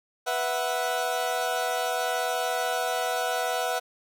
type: chord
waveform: 30% pulse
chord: B suspended fourth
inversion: none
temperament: equal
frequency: 493.9 / 659.3 / 740 Hz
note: B4 / E5 / F#5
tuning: 0 / 0 / 0 cents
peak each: -29 / -28 / -26 dBFS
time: 0.26-3.8 s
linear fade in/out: 20 ms
effects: none